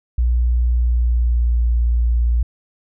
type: tone with pitch glide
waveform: sine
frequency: 60.1 to 58.76 Hz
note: B1 to A#1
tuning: -46 to +14 cents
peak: -13 dBFS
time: 0.18-2.43 s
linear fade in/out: 5 ms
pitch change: -40 cents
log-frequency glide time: 0.73-1.63 s
effects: none